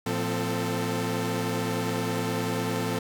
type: tone cluster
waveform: sawtooth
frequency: 113.2 / 174.6 / 259.4 / 442.7 Hz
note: A2 / F3 / C4 / A4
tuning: +50 / 0 / -15 / +11 cents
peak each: -28 dBFS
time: 0.06-2.99 s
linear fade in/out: 5 ms
effects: none